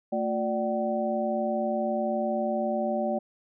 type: tone cluster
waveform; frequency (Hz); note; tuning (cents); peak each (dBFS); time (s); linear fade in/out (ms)
sine; 224 / 354.7 / 588 / 760; A3 / F4 / D5 / F#5; +31 / +27 / +2 / +46; -30 / -35 / -28 / -32; 0.12-3.19; 10
effects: none